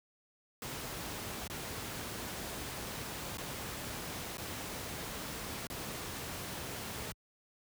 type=noise with dropouts; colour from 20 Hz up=pink; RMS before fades=-41 dBFS; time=0.62-7.12 s; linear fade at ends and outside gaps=1 ms; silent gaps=1.476-1.499 / 3.372-3.382 / 4.371-4.381 / 5.67-5.7 s; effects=high-pass 60 Hz 12 dB/octave